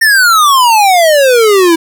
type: exponential sweep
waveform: square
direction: down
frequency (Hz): 1837 to 322.6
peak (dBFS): -5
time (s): 0.01-1.76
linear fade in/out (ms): 10
effects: none